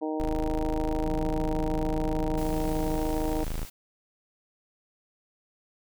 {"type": "harmonic tone", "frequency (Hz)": 155.56, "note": "D#3", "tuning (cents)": 0, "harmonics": [2, 3, 4, 5, 6], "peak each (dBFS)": [-30, -34, -36, -38, -40], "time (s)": [0.01, 3.45], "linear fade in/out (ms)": 20}
{"type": "tone", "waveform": "35% pulse", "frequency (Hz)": 26.63, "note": "G#0", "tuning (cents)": 44, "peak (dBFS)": -27, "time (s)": [0.2, 3.65], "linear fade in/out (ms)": 0}
{"type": "tone with vibrato", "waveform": "sine", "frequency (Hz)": 164.81, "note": "E3", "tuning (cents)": 0, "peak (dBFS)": -36, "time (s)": [1.05, 2.97], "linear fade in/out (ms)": 2, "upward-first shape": "triangle", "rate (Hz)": 15, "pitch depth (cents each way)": 150}
{"type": "noise", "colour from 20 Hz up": "white", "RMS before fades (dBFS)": -46, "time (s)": [2.37, 3.7], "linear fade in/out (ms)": 10}
{"effects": []}